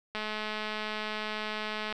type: click train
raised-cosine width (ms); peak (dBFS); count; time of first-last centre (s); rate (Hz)
0.3; -19; 381; 0.15-1.926; 214
effects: none